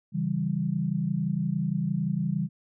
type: chord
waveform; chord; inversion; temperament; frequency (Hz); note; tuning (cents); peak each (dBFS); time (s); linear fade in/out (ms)
sine; C# diminished; none; equal; 138.59 / 164.81 / 196; C#3 / E3 / G3; 0 / 0 / 0; -31 / -28 / -29; 0.12-2.49; 50
effects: none